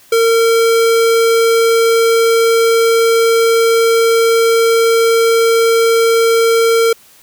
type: tone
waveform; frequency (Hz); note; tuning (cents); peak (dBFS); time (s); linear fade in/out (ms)
square; 457.3; A#4; -33; -9; 0.12-6.93; 5
effects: white hiss -45 dBFS RMS until 7.22 s